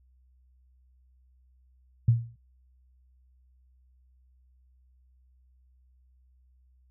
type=tone with exponential decay; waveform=sine; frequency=116.54 Hz; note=A#2; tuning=in tune; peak=-14 dBFS; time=2.08-2.36 s; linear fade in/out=5 ms; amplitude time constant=59 ms; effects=added 63 Hz sine -59 dBFS peak until 6.9 s